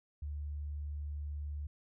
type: tone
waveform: sine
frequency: 73.42 Hz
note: D2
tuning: in tune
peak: -37 dBFS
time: 0.22-1.67 s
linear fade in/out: 5 ms
effects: none